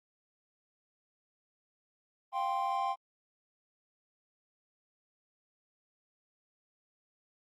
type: chord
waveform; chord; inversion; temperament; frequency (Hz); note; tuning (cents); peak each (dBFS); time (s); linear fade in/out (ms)
triangle; F suspended second; none; equal; 698.5 / 784 / 1046.5; F5 / G5 / C6; 0 / 0 / 0; -36 / -31 / -32; 2.32-2.96; 50
effects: Opus 24 kbps